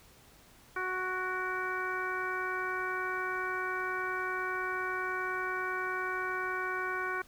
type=harmonic tone with a mistuned harmonic; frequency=370 Hz; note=F#4; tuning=in tune; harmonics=1 / 2 / 3 / 4 / 5 / 6; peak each=-39 / -44 / -37 / -35 / -43 / -43 dBFS; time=0.76-7.22 s; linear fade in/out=5 ms; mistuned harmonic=6; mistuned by=+60 cents; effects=pink hiss -59 dBFS RMS until 7.27 s